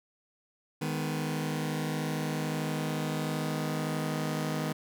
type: chord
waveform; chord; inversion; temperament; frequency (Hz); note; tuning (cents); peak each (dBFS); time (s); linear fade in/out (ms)
sawtooth; G# minor; second; just; 155.74 / 207.7 / 249.2; D#3 / G#3 / B3; +2 / 0 / +16; -28 / -34 / -32; 0.81-4.73; 10
effects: none